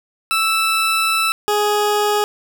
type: tone pair in turn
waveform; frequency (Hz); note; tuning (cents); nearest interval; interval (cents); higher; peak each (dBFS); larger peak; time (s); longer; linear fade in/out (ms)
20% pulse; 1318.5 / 416.5; E6 / G#4; 0 / +5; octave + minor sixth; 1995; first; -10; neither; 0.31-1.32 / 1.48-2.24; first; 0
effects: none